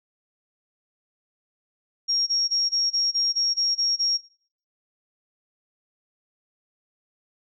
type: tone bursts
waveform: sine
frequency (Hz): 5580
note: F8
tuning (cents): -2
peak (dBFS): -20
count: 10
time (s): 2.08-4.178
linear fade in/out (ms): 20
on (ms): 190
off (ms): 22
effects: noise-tail reverb RT60 0.5 s tail -20 dB re dry